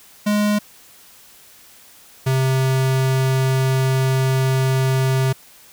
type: tone pair in turn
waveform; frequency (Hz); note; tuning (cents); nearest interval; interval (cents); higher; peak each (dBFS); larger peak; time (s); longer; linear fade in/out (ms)
square; 208.2 / 131.92; G#3 / C3; +5 / +15; minor sixth; 790; first; -16; neither; 0.26-0.59 / 2.26-5.33; second; 10
effects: white hiss -47 dBFS RMS until 5.72 s